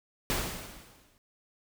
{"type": "noise with exponential decay", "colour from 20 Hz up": "pink", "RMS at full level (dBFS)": -28, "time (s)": [0.3, 1.18], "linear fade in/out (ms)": 0, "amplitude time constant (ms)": 190, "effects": []}